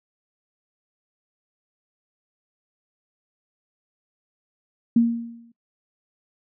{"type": "tone with exponential decay", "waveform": "sine", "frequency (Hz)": 233.1, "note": "A#3", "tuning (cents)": 0, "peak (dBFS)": -11, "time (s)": [4.96, 5.52], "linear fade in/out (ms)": 5, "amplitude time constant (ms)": 120, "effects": ["noise-tail reverb RT60 0.1 s tail -22 dB re dry"]}